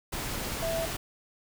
sine tone in noise, 659.3 Hz, E5, in tune, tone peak -29 dBFS, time 0.62-0.86 s, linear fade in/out 10 ms, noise pink, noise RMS -34 dBFS, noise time 0.12-0.97 s, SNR +2 dB, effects none

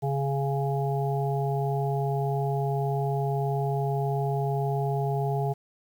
harmonic tone, 138.59 Hz, C#3, in tune, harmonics 1 / 3 / 5 / 6, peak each -26 / -31 / -33 / -34 dBFS, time 0.02-5.54 s, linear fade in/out 20 ms, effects 9-bit

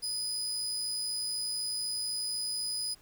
30% pulse tone, 4978 Hz, D#8, in tune, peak -29 dBFS, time 0.02-2.95 s, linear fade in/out 20 ms, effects pink hiss -61 dBFS RMS until 3.01 s

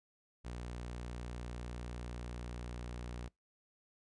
sawtooth tone, 60.1 Hz, B1, 46 cents flat, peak -38 dBFS, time 0.44-3.29 s, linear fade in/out 20 ms, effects noise-tail reverb RT60 0.2 s tail -26 dB re dry + resampled to 22050 Hz

